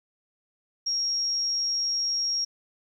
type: tone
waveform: sine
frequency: 5588 Hz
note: F8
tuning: in tune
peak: -24 dBFS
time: 0.86-2.45 s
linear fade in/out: 10 ms
effects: 10-bit